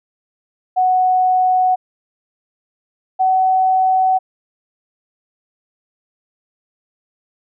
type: tone pair in turn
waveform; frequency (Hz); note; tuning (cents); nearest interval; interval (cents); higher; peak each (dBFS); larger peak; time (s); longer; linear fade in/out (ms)
sine; 740 / 752.5; F#5 / F#5; 0 / +29; unison; 29; second; -11; neither; 0.76-1.76 / 3.19-4.19; neither; 20
effects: none